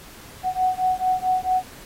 sine beating tone pair, 740 / 744.5 Hz, F#5 / F#5, 0 / +11 cents, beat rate 4.5 Hz, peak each -22 dBFS, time 0.43-1.63 s, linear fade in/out 50 ms, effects pink hiss -44 dBFS RMS until 1.85 s + AAC 48 kbps

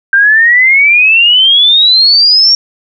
sine exponential sweep, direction up, 1568 to 5588 Hz, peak -3 dBFS, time 0.13-2.55 s, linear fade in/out 2 ms, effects none

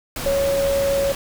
sine tone in noise, 554.4 Hz, C#5, in tune, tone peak -17 dBFS, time 0.26-1.12 s, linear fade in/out 2 ms, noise pink, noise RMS -28 dBFS, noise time 0.16-1.15 s, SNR +8 dB, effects none

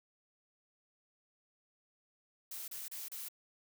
blue noise bursts, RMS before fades -44 dBFS, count 4, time 2.51-3.286 s, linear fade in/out 5 ms, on 170 ms, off 32 ms, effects none

